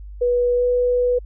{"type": "tone with pitch glide", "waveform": "sine", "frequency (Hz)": [488.2, 492.7], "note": ["B4", "B4"], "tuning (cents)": [-20, -4], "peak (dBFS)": -15, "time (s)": [0.21, 1.19], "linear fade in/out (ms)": 10, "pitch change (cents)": 16, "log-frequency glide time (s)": [0.55, 0.64], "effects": ["added 50 Hz sine -33 dBFS peak until 1.25 s"]}